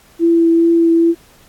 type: tone with vibrato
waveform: sine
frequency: 333.9 Hz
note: E4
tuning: 22 cents sharp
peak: -8 dBFS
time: 0.19-1.15 s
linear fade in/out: 50 ms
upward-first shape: triangle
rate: 2.4 Hz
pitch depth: 14 cents each way
effects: pink hiss -48 dBFS RMS until 1.48 s + AAC 64 kbps